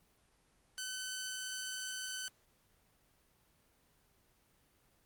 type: tone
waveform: 10% pulse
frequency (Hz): 1518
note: F#6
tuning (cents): +44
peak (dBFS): -31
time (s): 0.78-2.28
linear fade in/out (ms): 0
effects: pink hiss -71 dBFS RMS until 5.05 s + Opus 24 kbps